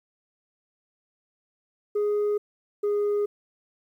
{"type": "tone pair in turn", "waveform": "sine", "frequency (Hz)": [415.3, 412.2], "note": ["G#4", "G#4"], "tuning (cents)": [0, -13], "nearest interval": "unison", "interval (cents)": 13, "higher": "first", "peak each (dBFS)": -19, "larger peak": "neither", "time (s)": [[1.95, 2.38], [2.83, 3.26]], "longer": "neither", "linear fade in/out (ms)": 10, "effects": ["tanh soft clip ceiling -21 dBFS", "10-bit"]}